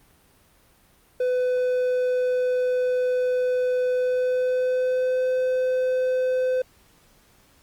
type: tone with pitch glide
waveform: triangle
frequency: 502 to 510.8 Hz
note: B4 to C5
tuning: +28 to -42 cents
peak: -18 dBFS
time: 1.2-6.62 s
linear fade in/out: 5 ms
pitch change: +30 cents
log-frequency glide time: 3.91-5.26 s
effects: pink hiss -58 dBFS RMS until 7.62 s + Opus 32 kbps